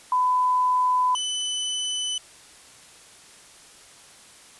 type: tone pair in turn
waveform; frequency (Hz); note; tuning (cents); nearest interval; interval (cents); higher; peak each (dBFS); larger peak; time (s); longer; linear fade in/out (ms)
sine / sawtooth; 1003 / 3006; B5 / F#7; +26 / +27; octave + perfect fifth; 1901; second; -18 / -22; first; 0.12-1.15 / 1.15-2.18; neither; 2
effects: white hiss -49 dBFS RMS until 4.59 s + resampled to 24000 Hz